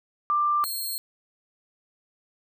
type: tone pair in turn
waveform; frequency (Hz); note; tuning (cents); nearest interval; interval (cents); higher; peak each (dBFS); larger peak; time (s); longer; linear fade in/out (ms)
sine / 10% pulse; 1185 / 4241; D6 / C8; +15 / +23; octave + minor seventh; 2208; second; -20 / -22; first; 0.3-0.64 / 0.64-0.98; neither; 0
effects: none